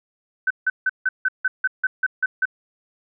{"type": "tone bursts", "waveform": "sine", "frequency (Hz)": 1522, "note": "F#6", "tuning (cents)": 48, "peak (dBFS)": -16, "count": 11, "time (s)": [0.47, 2.455], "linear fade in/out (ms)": 5, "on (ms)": 35, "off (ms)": 160, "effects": []}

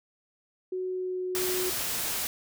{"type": "tone with pitch glide", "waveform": "sine", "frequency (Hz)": [370, 366.8], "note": ["F#4", "F#4"], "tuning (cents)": [0, -15], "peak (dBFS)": -29, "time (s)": [0.72, 1.7], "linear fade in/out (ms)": 5, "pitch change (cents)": -15, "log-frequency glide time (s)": [0.87, 1.27]}
{"type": "noise", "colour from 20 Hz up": "white", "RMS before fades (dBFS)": -31, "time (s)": [1.35, 2.27], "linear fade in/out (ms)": 0}
{"effects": []}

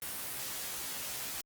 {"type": "noise with comb filter", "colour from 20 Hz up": "white", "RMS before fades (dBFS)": -39, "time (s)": [0.02, 1.41], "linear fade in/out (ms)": 2, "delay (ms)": 15, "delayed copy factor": 0.95, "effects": ["Opus 32 kbps"]}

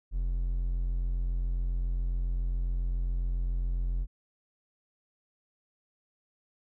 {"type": "tone", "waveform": "triangle", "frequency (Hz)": 43.65, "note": "F1", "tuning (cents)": 0, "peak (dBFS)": -25, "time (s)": [0.11, 4.07], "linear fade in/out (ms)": 50, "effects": []}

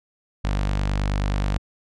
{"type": "tone with notch filter", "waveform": "sawtooth", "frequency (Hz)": 49.42, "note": "G1", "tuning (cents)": 15, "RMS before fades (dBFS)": -23, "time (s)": [0.44, 1.58], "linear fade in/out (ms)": 10, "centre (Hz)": 380, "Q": 1.8, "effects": ["low-pass 6000 Hz 12 dB/octave"]}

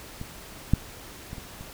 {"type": "clicks", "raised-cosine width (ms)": 5, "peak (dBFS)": [-22, -6, -24, -28, -27], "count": 5, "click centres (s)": [0.214, 0.736, 1.331, 1.382, 1.61], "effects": ["pink hiss -44 dBFS RMS until 1.73 s"]}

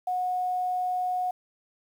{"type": "tone with quantisation", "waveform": "sine", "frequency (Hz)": 730, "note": "F#5", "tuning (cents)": -24, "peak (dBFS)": -25, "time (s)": [0.07, 1.31], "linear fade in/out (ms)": 5, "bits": 9, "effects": []}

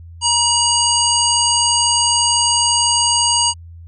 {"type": "harmonic tone with a mistuned harmonic", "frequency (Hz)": 946, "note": "A#5", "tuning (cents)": 25, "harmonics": [1, 3, 5, 7, 9], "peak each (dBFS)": [-19, -19, -19, -19, -19], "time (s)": [0.21, 3.54], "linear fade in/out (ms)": 50, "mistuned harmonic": 3, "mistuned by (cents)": 35, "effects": ["added 84 Hz sine -34 dBFS peak until 3.87 s"]}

